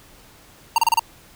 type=tone bursts; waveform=square; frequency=923 Hz; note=A#5; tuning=17 cents flat; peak=-14 dBFS; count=5; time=0.76-0.994 s; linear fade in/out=2 ms; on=22 ms; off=31 ms; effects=pink hiss -49 dBFS RMS until 1.35 s